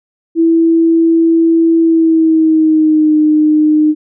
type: tone with pitch glide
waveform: sine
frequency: 329.6 to 305.8 Hz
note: E4 to D#4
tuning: 0 to -30 cents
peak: -6 dBFS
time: 0.35-3.95 s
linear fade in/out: 50 ms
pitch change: -130 cents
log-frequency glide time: 1.8-3.17 s
effects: none